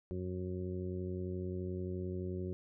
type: harmonic tone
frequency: 91.5 Hz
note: F#2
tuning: 19 cents flat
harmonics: 1 / 2 / 3 / 4 / 5 / 6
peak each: -40 / -42 / -49 / -41 / -54 / -53 dBFS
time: 0.11-2.53 s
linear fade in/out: 0 ms
effects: none